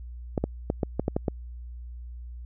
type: clicks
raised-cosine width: 2 ms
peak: -11 dBFS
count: 8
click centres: 0.378 / 0.44 / 0.701 / 0.832 / 0.996 / 1.081 / 1.165 / 1.282 s
effects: added 60 Hz sine -37 dBFS peak until 2.45 s